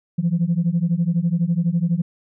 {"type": "beating tone pair", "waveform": "sine", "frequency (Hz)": [164.81, 176.81], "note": ["E3", "F3"], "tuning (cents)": [0, 22], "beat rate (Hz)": 12, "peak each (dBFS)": -19, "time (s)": [0.18, 2.02], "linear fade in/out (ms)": 10, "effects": ["tanh soft clip ceiling -11 dBFS"]}